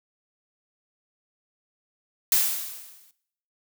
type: noise with exponential decay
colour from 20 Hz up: blue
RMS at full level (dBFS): -18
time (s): 2.32-3.11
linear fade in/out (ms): 2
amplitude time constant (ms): 170
effects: noise-tail reverb RT60 0.7 s tail -18 dB re dry